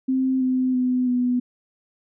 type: tone with pitch steps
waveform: sine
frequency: 261.6 / 256.8 / 252.1 / 247.5 Hz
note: C4 / C4 / B3 / B3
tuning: 0 / -32 / +36 / +4 cents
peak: -18 dBFS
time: 0.08-1.4 s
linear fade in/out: 10 ms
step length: 330 ms
effects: none